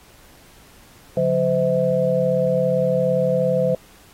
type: tone cluster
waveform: sine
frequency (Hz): 143.6 / 181.1 / 513 / 645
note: D3 / F#3 / C5 / E5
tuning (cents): -39 / -37 / -34 / -38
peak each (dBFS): -26 / -24 / -18 / -24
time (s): 1.17-3.75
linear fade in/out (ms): 2
effects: pink hiss -50 dBFS RMS until 4.13 s + AAC 48 kbps